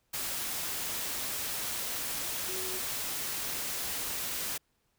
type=tone in noise; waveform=sine; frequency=373.7 Hz; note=F#4; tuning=17 cents sharp; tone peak=-41 dBFS; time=2.48-2.79 s; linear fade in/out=10 ms; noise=white; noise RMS=-35 dBFS; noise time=0.13-4.58 s; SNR=-9 dB; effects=pink hiss -75 dBFS RMS until 4.98 s